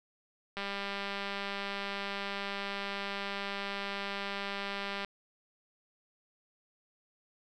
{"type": "click train", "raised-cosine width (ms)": 0.3, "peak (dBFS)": -21, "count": 892, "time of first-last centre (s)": [0.57, 5.047], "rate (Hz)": 199, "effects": []}